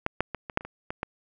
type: clicks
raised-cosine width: 0.5 ms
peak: -10 / -8 / -17 / -21 / -7 / -26 / -24 / -17 / -14 dBFS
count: 9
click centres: 0.064 / 0.206 / 0.347 / 0.498 / 0.574 / 0.609 / 0.65 / 0.905 / 1.031 s
effects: none